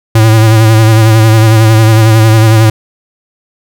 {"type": "tone with vibrato", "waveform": "square", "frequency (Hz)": 110.7, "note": "A2", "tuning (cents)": 11, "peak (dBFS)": -3, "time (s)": [0.15, 2.7], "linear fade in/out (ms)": 5, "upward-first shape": "sine", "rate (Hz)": 11, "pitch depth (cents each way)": 39, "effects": []}